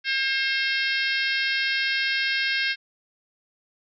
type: harmonic tone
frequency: 535 Hz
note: C5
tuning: 38 cents sharp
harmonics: 3 / 4 / 5 / 6 / 7 / 8 / 9 / 10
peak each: -26 / -28 / -30 / -32 / -33 / -34 / -35 / -36 dBFS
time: 0.04-2.76 s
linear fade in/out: 50 ms
effects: none